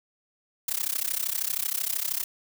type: noise with amplitude modulation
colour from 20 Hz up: blue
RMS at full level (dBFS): -25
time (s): 0.68-2.24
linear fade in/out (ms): 5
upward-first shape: sine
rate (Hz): 32.9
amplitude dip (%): 95
effects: none